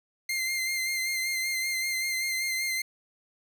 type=tone with vibrato; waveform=sawtooth; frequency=2093 Hz; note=C7; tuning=in tune; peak=-24 dBFS; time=0.29-2.82 s; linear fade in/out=5 ms; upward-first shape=sine; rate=5.2 Hz; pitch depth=27 cents each way; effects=none